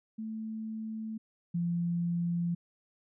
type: tone pair in turn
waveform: sine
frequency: 220 / 171.96 Hz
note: A3 / F3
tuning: 0 / -27 cents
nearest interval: major third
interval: 427 cents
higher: first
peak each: -35 / -28 dBFS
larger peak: second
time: 0.18-1.18 / 1.54-2.55 s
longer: second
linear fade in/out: 10 ms
effects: none